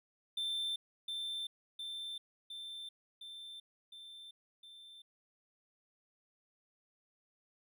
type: tone with echo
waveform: triangle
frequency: 3558 Hz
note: A7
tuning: 19 cents sharp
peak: -33 dBFS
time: 0.37-0.76 s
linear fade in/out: 5 ms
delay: 710 ms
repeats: 6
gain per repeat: -3 dB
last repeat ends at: 5.02 s
effects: none